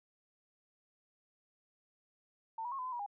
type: tone with pitch steps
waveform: sine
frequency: 899 / 968 / 1085 / 1013 / 1021 / 960 / 814 Hz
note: A5 / B5 / C#6 / B5 / C6 / B5 / G#5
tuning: +37 / -35 / -37 / +44 / -43 / -49 / -35 cents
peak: -37 dBFS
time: 2.58-3.063 s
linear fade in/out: 5 ms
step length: 69 ms
effects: none